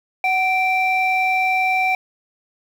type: tone pair together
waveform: sine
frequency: 748.3 / 2349 Hz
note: F#5 / D7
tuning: +19 / 0 cents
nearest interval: octave + minor sixth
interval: 1981 cents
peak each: -17 dBFS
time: 0.24-1.95 s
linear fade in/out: 2 ms
effects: tanh soft clip ceiling -11 dBFS + 7-bit